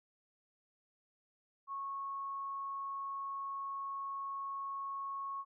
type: tone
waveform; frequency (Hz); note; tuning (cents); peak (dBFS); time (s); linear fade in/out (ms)
sine; 1100; C#6; -14; -38; 1.67-5.45; 50
effects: none